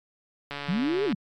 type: click train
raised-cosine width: 0.3 ms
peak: -18 dBFS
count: 89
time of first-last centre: 0.51-1.125 s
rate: 143 Hz
type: linear two-way sweep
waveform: sine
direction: up then down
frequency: 155.56 to 432.1 to 155.56 Hz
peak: -23 dBFS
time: 0.68-1.15 s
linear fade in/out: 10 ms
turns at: 1.05 s
effects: MP3 96 kbps